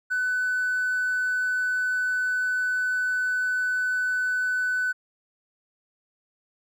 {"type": "tone with hard clipping", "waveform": "triangle", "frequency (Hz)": 1501, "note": "F#6", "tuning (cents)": 24, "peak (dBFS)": -23, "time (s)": [0.1, 4.93], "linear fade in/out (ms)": 20, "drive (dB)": 4, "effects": []}